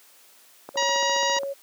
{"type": "click train", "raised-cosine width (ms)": 1, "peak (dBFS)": -21, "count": 12, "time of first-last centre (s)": [0.69, 1.433], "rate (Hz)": 14.8}
{"type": "tone", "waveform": "sine", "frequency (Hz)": 554.4, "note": "C#5", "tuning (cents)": 0, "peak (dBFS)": -27, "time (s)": [0.74, 1.54], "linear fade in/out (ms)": 20}
{"type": "harmonic tone", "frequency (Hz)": 954, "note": "A#5", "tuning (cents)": 40, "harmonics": [1, 2, 3, 4, 5, 6, 7], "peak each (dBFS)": [-25, -28, -30, -31, -32, -33, -33], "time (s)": [0.77, 1.39], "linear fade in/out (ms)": 5}
{"effects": ["white hiss -54 dBFS RMS until 1.62 s", "high-pass 300 Hz 12 dB/octave"]}